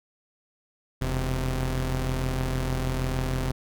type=tone pair together; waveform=sawtooth; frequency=41.06 / 129.6 Hz; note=E1 / C3; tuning=-6 / -16 cents; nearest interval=octave + minor sixth; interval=1990 cents; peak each=-24 dBFS; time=1.01-3.52 s; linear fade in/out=10 ms; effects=none